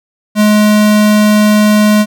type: tone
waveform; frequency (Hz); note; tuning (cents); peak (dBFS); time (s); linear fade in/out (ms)
square; 210.9; G#3; +27; -6; 0.35-2.06; 50
effects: none